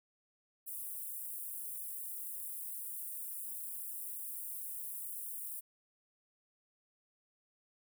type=high-pass noise; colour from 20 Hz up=white; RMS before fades=-43 dBFS; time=0.66-5.61 s; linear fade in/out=20 ms; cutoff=8900 Hz; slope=48 dB/octave; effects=none